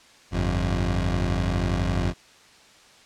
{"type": "tone pair together", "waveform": "20% pulse", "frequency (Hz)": [50.46, 88.9], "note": ["G#1", "F2"], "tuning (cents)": [-49, 31], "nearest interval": "minor seventh", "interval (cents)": 980, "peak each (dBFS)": -20, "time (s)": [0.31, 2.14], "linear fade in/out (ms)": 50, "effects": ["white hiss -52 dBFS RMS until 3.05 s", "low-pass 6000 Hz 12 dB/octave"]}